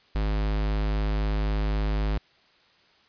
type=tone; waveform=square; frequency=51.91 Hz; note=G#1; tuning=in tune; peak=-24 dBFS; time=0.15-2.18 s; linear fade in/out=5 ms; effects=white hiss -60 dBFS RMS until 3.08 s + resampled to 11025 Hz